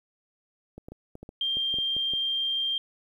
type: clicks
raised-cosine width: 2 ms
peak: -28 dBFS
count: 11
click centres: 0.78 / 0.885 / 0.92 / 1.154 / 1.23 / 1.291 / 1.57 / 1.741 / 1.786 / 1.966 / 2.136 s
type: tone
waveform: sine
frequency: 3183 Hz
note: G7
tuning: 26 cents sharp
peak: -25 dBFS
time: 1.41-2.78 s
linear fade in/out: 2 ms
effects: 10-bit